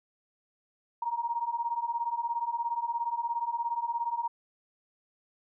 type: beating tone pair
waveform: sine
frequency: 928 / 945 Hz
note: A#5 / A#5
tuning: -8 / +23 cents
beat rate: 17 Hz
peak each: -33 / -31 dBFS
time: 1.02-4.28 s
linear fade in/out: 5 ms
effects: none